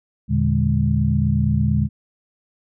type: tone cluster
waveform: sine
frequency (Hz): 82.5 / 118.7 / 147.2 / 205.7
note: E2 / A#2 / D3 / G#3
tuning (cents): +2 / +32 / +4 / -16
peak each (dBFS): -21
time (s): 0.28-1.89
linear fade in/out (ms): 50
effects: none